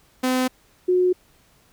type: tone pair in turn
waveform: sawtooth / sine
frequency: 255.8 / 363.5 Hz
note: C4 / F#4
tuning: -39 / -31 cents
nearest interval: tritone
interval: 608 cents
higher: second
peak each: -15 dBFS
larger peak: neither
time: 0.23-0.48 / 0.88-1.13 s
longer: neither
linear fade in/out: 10 ms
effects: pink hiss -58 dBFS RMS until 1.72 s